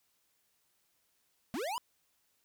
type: linear sweep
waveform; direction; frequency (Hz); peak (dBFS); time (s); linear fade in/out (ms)
square; up; 202.9 to 1031; -35; 1.54-1.78; 0
effects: white hiss -75 dBFS RMS until 2.44 s